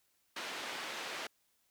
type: band-pass noise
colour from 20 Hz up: white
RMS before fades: -42 dBFS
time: 0.36-1.27 s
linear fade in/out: 5 ms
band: 300 to 3200 Hz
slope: 12 dB/octave
effects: white hiss -75 dBFS RMS until 1.7 s